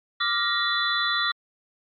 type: tone cluster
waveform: sine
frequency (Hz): 1176 / 1397 / 1881 / 3479 / 3986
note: D6 / F6 / A#6 / A7 / B7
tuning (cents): +2 / 0 / +15 / -20 / +15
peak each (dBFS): -28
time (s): 0.2-1.32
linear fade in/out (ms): 10
effects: MP3 48 kbps